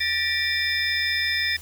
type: tone cluster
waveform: sine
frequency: 1779 / 1924 / 2349 / 3584 / 5110 Hz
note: A6 / B6 / D7 / A7 / D#8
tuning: +19 / -46 / 0 / +31 / +45 cents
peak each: -28 dBFS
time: 0-1.57 s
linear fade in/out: 10 ms
effects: added 77 Hz sine -43 dBFS peak until 1.61 s + white hiss -45 dBFS RMS until 1.61 s